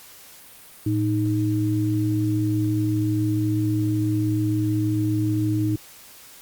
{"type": "tone pair together", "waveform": "sine", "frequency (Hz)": [111.75, 311.1], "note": ["A2", "D#4"], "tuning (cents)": [27, 0], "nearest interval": "octave + tritone", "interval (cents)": 1773, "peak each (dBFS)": -22, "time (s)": [0.86, 5.76], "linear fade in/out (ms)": 5, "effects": ["white hiss -46 dBFS RMS until 6.41 s", "Opus 48 kbps"]}